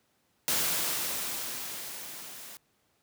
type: noise with level ramp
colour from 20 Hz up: white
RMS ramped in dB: -27 to -46 dBFS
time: 0.48-2.57 s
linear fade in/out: 0 ms
effects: pink hiss -71 dBFS RMS until 3.02 s + high-pass 100 Hz 12 dB/octave